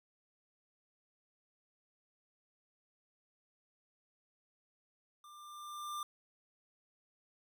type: tone with level ramp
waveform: square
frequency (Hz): 1191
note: D6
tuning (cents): +24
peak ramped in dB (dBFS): -55 to -38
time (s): 5.24-6.03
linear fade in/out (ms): 2
effects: none